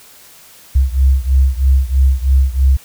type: beating tone pair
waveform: sine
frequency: 65.41 / 68.51 Hz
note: C2 / C#2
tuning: 0 / -20 cents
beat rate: 3.1 Hz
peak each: -11 / -13 dBFS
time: 0.75-2.77 s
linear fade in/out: 10 ms
effects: white hiss -42 dBFS RMS until 2.84 s